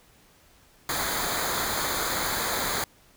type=noise with comb filter; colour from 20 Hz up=pink; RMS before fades=-28 dBFS; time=0.89-2.84 s; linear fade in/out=2 ms; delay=0.36 ms; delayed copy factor=-0.75; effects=pink hiss -58 dBFS RMS until 3.16 s